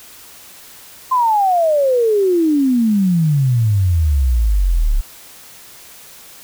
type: exponential sweep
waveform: sine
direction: down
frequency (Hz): 1048 to 33.31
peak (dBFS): -11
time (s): 1.11-5.01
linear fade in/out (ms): 10
effects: white hiss -40 dBFS RMS until 6.43 s